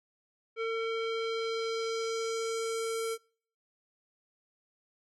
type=tone with low-pass filter sweep; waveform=square; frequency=452.4 Hz; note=A4; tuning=48 cents sharp; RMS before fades=-33 dBFS; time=0.56-3.18 s; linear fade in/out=50 ms; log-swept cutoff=2400 to 11000 Hz; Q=1.8; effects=noise-tail reverb RT60 0.5 s tail -26 dB re dry